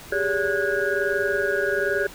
sine tone cluster, 392.9 / 414 / 571 / 1459 / 1640 Hz, G4 / G#4 / D5 / F#6 / G#6, +4 / -5 / -49 / -25 / -22 cents, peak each -27 dBFS, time 0.12-2.07 s, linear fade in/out 5 ms, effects pink hiss -42 dBFS RMS until 2.14 s

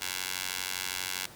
15% pulse tone with high-pass filter, 92.5 Hz, F#2, in tune, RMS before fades -35 dBFS, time 0.01-1.26 s, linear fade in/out 5 ms, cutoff 2200 Hz, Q 0.64, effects pink hiss -50 dBFS RMS until 1.35 s + high-pass 60 Hz 12 dB/octave

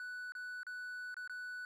triangle tone with dropouts, 1485 Hz, F#6, 6 cents sharp, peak -40 dBFS, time 0-1.65 s, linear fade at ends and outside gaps 1 ms, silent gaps 0.321-0.351 / 0.632-0.667 / 1.143-1.167 / 1.276-1.296 s, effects none

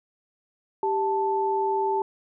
sine tone pair together, 392 / 880 Hz, G4 / A5, 0 / 0 cents, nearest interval octave + major second, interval 1400 cents, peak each -25 / -24 dBFS, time 0.83-2.02 s, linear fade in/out 2 ms, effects none

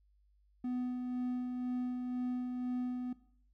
triangle tone with tremolo, 249.3 Hz, B3, 16 cents sharp, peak -31 dBFS, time 0.64-3.13 s, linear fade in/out 5 ms, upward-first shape sine, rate 2 Hz, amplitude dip 35%, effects noise-tail reverb RT60 0.6 s tail -18 dB re dry + added 50 Hz sine -66 dBFS peak until 3.53 s

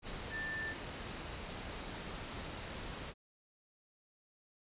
sine tone in noise, 1774 Hz, A6, 14 cents sharp, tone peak -38 dBFS, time 0.3-0.75 s, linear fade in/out 50 ms, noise pink, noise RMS -44 dBFS, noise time 0.02-3.14 s, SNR +3 dB, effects resampled to 8000 Hz

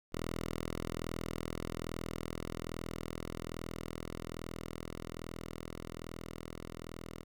5% pulse tone with level ramp, 41.2 Hz, E1, in tune, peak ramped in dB -25 to -33 dBFS, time 0.12-7.24 s, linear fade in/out 20 ms, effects none

